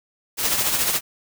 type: noise with tremolo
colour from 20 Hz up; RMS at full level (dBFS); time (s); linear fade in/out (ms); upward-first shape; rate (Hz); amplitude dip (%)
white; -19; 0.37-1.01; 50; triangle; 14; 55
effects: none